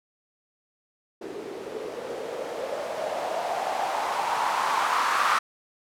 violet noise with low-pass filter sweep, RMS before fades -28 dBFS, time 1.21-5.39 s, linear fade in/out 10 ms, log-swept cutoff 370 to 1200 Hz, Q 4.6, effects none

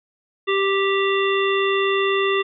harmonic tone, 392 Hz, G4, in tune, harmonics 1 / 3 / 5 / 7 / 9, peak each -19 / -24 / -26 / -27 / -29 dBFS, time 0.47-2.43 s, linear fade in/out 20 ms, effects none

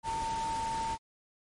sine tone in noise, 900 Hz, A5, 39 cents sharp, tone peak -31 dBFS, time 0.03-0.98 s, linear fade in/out 50 ms, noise pink, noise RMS -41 dBFS, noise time 0.03-0.98 s, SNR +7 dB, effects low-pass 12000 Hz 12 dB/octave + MP3 48 kbps

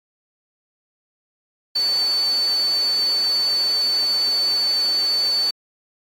sine tone in noise, 4504 Hz, C#8, 27 cents sharp, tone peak -17 dBFS, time 1.75-5.51 s, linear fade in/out 10 ms, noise pink, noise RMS -34 dBFS, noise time 1.75-5.51 s, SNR +14 dB, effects high-pass 400 Hz 12 dB/octave + AAC 48 kbps

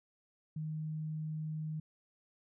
sine tone, 155.56 Hz, D#3, in tune, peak -36 dBFS, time 0.56-1.8 s, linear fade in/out 5 ms, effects none

